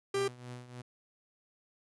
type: tone with tremolo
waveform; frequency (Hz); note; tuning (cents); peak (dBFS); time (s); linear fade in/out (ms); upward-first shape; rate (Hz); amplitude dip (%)
sawtooth; 123.5; B2; 0; -37; 0.14-0.82; 10; triangle; 3.3; 75
type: tone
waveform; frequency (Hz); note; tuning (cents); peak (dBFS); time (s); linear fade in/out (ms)
45% pulse; 395.3; G4; +15; -29; 0.14-0.28; 5
effects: resampled to 24000 Hz